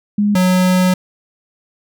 sine / square tone pair in turn, 206.4 / 183.53 Hz, G#3 / F#3, -10 / -14 cents, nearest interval major second, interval 204 cents, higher first, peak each -11 dBFS, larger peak neither, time 0.18-0.35 / 0.35-0.94 s, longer second, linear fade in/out 5 ms, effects none

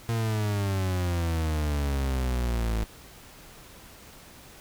40% pulse exponential sweep, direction down, 116.3 to 53.8 Hz, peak -24 dBFS, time 0.09-2.84 s, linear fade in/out 0 ms, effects pink hiss -49 dBFS RMS until 4.6 s

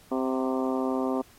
harmonic tone with a mistuned harmonic, 130.81 Hz, C3, in tune, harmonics 2 / 3 / 4 / 5 / 6 / 7 / 8 / 9, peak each -27 / -31 / -33 / -35 / -37 / -38 / -39 / -40 dBFS, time 0.11-1.22 s, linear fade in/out 10 ms, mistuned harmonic 6, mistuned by -48 cents, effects pink hiss -55 dBFS RMS until 1.38 s + MP3 64 kbps

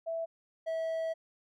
sine / triangle tone pair in turn, 659.3 / 650.2 Hz, E5 / E5, 0 / -24 cents, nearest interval unison, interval 24 cents, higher first, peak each -32 / -29 dBFS, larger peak second, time 0.06-0.26 / 0.66-1.14 s, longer second, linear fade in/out 20 ms, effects none

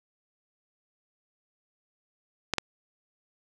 clicks, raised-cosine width 0.2 ms, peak -8 dBFS, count 2, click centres 2.537 / 2.583 s, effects none

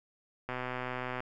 click train, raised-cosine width 0.5 ms, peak -21 dBFS, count 91, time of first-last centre 0.49-1.204 s, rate 126 Hz, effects none

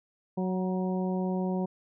harmonic tone with a mistuned harmonic, 185 Hz, F#3, in tune, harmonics 1 / 2 / 3 / 4 / 5, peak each -28 / -34 / -38 / -40 / -42 dBFS, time 0.37-1.66 s, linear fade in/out 10 ms, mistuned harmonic 5, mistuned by +32 cents, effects none

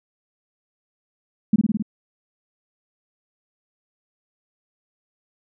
sine tone with echo, 212.7 Hz, G#3, 42 cents sharp, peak -11 dBFS, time 1.53-1.56 s, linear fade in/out 5 ms, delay 53 ms, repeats 5, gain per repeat -2 dB, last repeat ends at 1.825 s, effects none

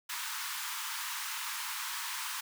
pink high-pass noise, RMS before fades -38 dBFS, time 0.09-2.41 s, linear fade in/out 10 ms, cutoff 890 Hz, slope 96 dB/octave, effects none

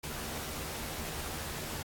pink noise with comb filter, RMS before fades -39 dBFS, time 0.03-1.83 s, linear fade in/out 10 ms, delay 13 ms, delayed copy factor +0.55, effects AAC 64 kbps

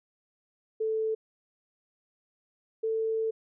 sine tone pair in turn, 440 / 444.6 Hz, A4 / A4, 0 / +18 cents, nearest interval unison, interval 18 cents, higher second, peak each -26 dBFS, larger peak neither, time 0.8-1.15 / 2.83-3.31 s, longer second, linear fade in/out 10 ms, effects none

